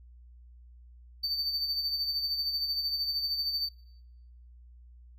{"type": "tone with tremolo", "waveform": "triangle", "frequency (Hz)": 4574, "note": "D8", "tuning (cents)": -47, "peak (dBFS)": -26, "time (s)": [1.23, 3.69], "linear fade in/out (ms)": 10, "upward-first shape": "sine", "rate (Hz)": 13, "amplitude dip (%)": 50, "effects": ["noise-tail reverb RT60 0.9 s tail -22 dB re dry", "added 60 Hz sine -50 dBFS peak until 5.18 s"]}